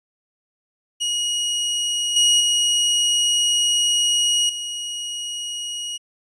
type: tone with level steps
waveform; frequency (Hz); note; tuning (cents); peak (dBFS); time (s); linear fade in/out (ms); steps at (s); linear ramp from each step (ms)
sawtooth; 2893; F#7; -40; -17 / -10 / -13 / -23; 1-5.98; 20; 2.16 / 2.4 / 4.49; 5
effects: resampled to 24000 Hz